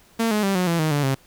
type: tone with pitch steps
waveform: sawtooth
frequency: 227.7 / 211.2 / 195.95 / 181.77 / 168.62 / 156.42 / 145.11 / 134.61 Hz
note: A#3 / G#3 / G3 / F#3 / E3 / D#3 / D3 / C3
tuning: -40 / +29 / 0 / -30 / +40 / +10 / -20 / +50 cents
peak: -15 dBFS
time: 0.19-1.15 s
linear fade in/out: 10 ms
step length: 120 ms
effects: pink hiss -54 dBFS RMS until 1.26 s